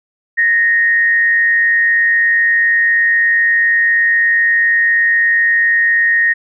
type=tone with frequency modulation; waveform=sine; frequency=1856 Hz; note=A#6; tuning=8 cents flat; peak=-9 dBFS; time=0.37-6.34 s; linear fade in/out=20 ms; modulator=147 Hz; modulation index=0.33; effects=none